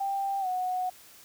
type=tone with pitch glide; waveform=sine; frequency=788 to 735.2 Hz; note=G5 to F#5; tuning=+9 to -11 cents; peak=-27 dBFS; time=0-0.9 s; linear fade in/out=10 ms; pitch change=-120 cents; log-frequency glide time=0.4-0.47 s; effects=white hiss -53 dBFS RMS until 1.24 s